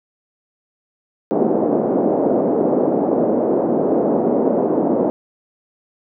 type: band-pass noise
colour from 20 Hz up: pink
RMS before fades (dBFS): -17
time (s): 1.31-5.1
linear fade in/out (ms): 0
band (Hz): 230 to 650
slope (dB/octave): 24
effects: none